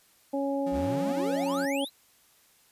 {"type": "harmonic tone", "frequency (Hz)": 277.2, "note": "C#4", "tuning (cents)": 0, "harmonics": [1, 2, 3], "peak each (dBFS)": [-29, -30, -36], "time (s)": [0.33, 1.85], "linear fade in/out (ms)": 10}
{"type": "tone with tremolo", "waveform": "35% pulse", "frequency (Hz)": 178.8, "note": "F3", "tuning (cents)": 41, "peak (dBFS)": -36, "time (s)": [0.66, 1.66], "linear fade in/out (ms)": 10, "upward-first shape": "triangle", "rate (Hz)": 12, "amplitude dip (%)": 30}
{"type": "exponential sweep", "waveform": "square", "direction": "up", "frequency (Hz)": [57.2, 4183], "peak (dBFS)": -34, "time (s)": [0.71, 1.9], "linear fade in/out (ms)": 50}
{"effects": ["white hiss -62 dBFS RMS until 2.71 s", "resampled to 32000 Hz"]}